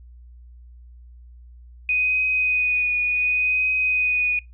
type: tone with vibrato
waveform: sine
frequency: 2489 Hz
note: D#7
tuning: in tune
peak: -18 dBFS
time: 1.89-4.39 s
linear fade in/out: 2 ms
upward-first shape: triangle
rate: 0.68 Hz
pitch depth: 22 cents each way
effects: noise-tail reverb RT60 0.2 s tail -23 dB re dry + added 60 Hz sine -42 dBFS peak until 4.53 s